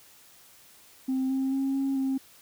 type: tone with pitch steps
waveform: sine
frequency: 262.1 / 266.2 / 270.1 / 271.8 / 266.9 Hz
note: C4 / C4 / C#4 / C#4 / C4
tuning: +3 / +30 / -45 / -34 / +35 cents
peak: -23 dBFS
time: 1.08-2.18 s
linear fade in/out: 10 ms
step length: 220 ms
effects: tanh soft clip ceiling -22 dBFS + white hiss -55 dBFS RMS until 2.41 s